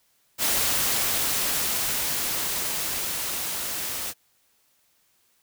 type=noise with level ramp; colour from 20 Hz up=white; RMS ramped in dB=-23 to -31 dBFS; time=0.38-4.14 s; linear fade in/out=50 ms; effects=white hiss -66 dBFS RMS until 5.42 s